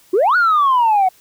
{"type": "exponential two-way sweep", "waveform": "sine", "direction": "up then down", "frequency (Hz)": [339.7, 1481, 729], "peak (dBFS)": -9, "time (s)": [0.13, 1.09], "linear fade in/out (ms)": 10, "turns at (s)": 0.36, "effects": ["tanh soft clip ceiling -8 dBFS", "white hiss -51 dBFS RMS until 1.2 s"]}